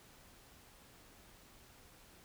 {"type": "silence", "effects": ["pink hiss -61 dBFS RMS until 2.24 s"]}